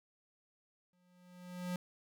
square tone with exponential growth, 179.4 Hz, F3, 47 cents sharp, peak -35 dBFS, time 0.93-1.76 s, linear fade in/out 2 ms, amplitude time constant 180 ms, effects none

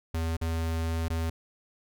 square tone with dropouts, 81.9 Hz, E2, 11 cents flat, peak -28 dBFS, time 0.14-1.3 s, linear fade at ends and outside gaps 5 ms, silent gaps 0.368-0.413 / 1.083-1.101 s, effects none

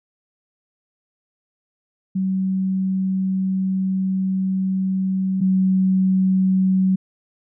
sine tone pair in turn, 189.5 / 188.42 Hz, F#3 / F#3, +42 / +32 cents, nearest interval unison, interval 10 cents, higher first, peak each -18 / -14 dBFS, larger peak second, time 2.15-5.41 / 5.41-6.96 s, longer first, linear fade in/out 10 ms, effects none

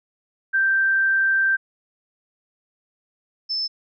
sine tone pair in turn, 1568 / 5265 Hz, G6 / E8, 0 / -3 cents, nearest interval octave + major sixth, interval 2097 cents, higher second, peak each -16 / -22 dBFS, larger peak first, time 0.53-1.57 / 3.49-3.68 s, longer first, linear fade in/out 20 ms, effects none

